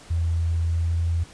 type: tone with pitch glide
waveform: sine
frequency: 83.3 to 83.98 Hz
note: E2 to E2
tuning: +19 to +33 cents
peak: -20 dBFS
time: 0.1-1.24 s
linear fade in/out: 10 ms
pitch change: +14 cents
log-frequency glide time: 0.67-1.05 s
effects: pink hiss -47 dBFS RMS until 1.33 s + resampled to 22050 Hz